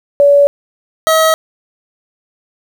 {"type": "tone pair in turn", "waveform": ["sine", "25% pulse"], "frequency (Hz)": [570, 639.8], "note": ["C#5", "D#5"], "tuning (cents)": [48, 48], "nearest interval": "major second", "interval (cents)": 200, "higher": "second", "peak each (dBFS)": -4, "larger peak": "neither", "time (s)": [[0.2, 0.47], [1.07, 1.34]], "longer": "neither", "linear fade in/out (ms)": 0, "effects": ["7-bit"]}